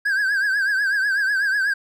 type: tone with vibrato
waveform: triangle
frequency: 1606 Hz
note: G6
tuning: 41 cents sharp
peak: -16 dBFS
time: 0.05-1.74 s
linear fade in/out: 10 ms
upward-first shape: triangle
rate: 8.1 Hz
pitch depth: 110 cents each way
effects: none